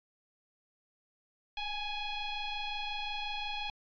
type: tone with frequency modulation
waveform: sine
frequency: 1661.2 Hz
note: G#6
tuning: in tune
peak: -34 dBFS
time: 1.57-3.7 s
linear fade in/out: 2 ms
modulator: 837 Hz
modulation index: 2.6
effects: AAC 48 kbps